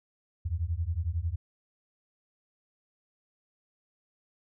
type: beating tone pair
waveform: sine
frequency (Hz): 78.6 / 89.6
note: D#2 / F2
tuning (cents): +18 / +45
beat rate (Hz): 11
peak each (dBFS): -31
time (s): 0.45-1.36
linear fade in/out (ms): 10
effects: none